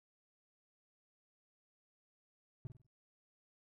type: tone with echo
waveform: triangle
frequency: 128 Hz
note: C3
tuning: 38 cents flat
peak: -38 dBFS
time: 2.65-2.67 s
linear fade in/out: 0 ms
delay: 49 ms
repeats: 4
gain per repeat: -8 dB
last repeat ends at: 2.866 s
effects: none